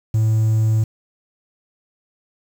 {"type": "tone", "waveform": "triangle", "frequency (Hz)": 110, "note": "A2", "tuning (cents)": 0, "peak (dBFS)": -11, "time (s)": [0.14, 0.84], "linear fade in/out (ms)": 5, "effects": ["tanh soft clip ceiling -7 dBFS", "7-bit"]}